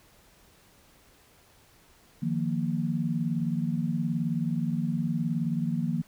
sine chord, Eb suspended second, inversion none, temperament equal, 155.56 / 174.61 / 233.1 Hz, Eb3 / F3 / Bb3, 0 / 0 / 0 cents, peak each -30 dBFS, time 2.22-6.02 s, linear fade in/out 10 ms, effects pink hiss -59 dBFS RMS until 6.07 s

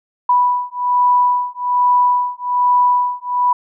sine beating tone pair, 985 / 986.2 Hz, B5 / B5, -5 / -3 cents, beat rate 1.2 Hz, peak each -15 dBFS, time 0.29-3.53 s, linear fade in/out 5 ms, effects none

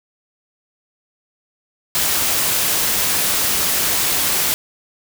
white noise, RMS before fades -18 dBFS, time 1.95-4.54 s, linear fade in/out 0 ms, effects none

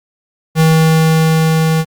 square tone with level ramp, 160 Hz, D#3, 49 cents sharp, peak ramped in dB -7 to -11 dBFS, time 0.55-1.85 s, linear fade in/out 50 ms, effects Opus 48 kbps

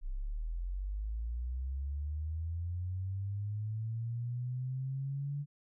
sine linear sweep, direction up, 30.68 to 145.1 Hz, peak -34 dBFS, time 0.01-5.46 s, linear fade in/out 50 ms, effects none

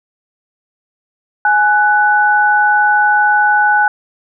sine tone pair together, 835.7 / 1489 Hz, G#5 / F#6, +11 / +11 cents, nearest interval minor seventh, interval 1000 cents, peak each -11 dBFS, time 1.45-3.88 s, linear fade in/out 2 ms, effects none

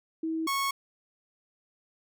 sine / sawtooth tone pair in turn, 322.2 / 1101.7 Hz, E4 / C#6, -39 / -11 cents, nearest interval octave + major sixth, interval 2128 cents, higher second, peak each -28 / -23 dBFS, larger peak second, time 0.23-0.47 / 0.47-0.71 s, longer neither, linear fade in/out 5 ms, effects none

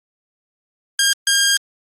10% pulse tone bursts at uneven times, 1613 Hz, G6, 49 cents sharp, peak -4 dBFS, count 2, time 0.99-1.13 / 1.27-1.57 s, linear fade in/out 2 ms, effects low-pass 11000 Hz 12 dB/octave + Opus 24 kbps

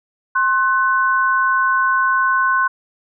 sine tone pair together, 1060.7 / 1500 Hz, C6 / F#6, +23 / +23 cents, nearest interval tritone, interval 600 cents, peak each -16 dBFS, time 0.35-2.68 s, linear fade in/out 10 ms, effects none

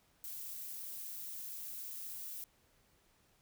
violet noise, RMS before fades -45 dBFS, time 0.24-2.44 s, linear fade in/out 0 ms, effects pink hiss -71 dBFS RMS until 3.41 s

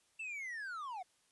triangle linear sweep, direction down, 2698 to 696 Hz, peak -39 dBFS, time 0.19-1.03 s, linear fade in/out 10 ms, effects white hiss -73 dBFS RMS until 1.31 s + resampled to 24000 Hz

